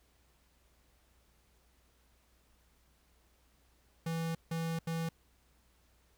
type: tone bursts at uneven times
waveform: square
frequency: 164.5 Hz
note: E3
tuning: 3 cents flat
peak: -34 dBFS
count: 3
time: 4.06-4.35 / 4.51-4.79 / 4.87-5.09 s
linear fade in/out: 5 ms
effects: added 60 Hz sine -69 dBFS peak until 6.17 s + pink hiss -71 dBFS RMS until 6.17 s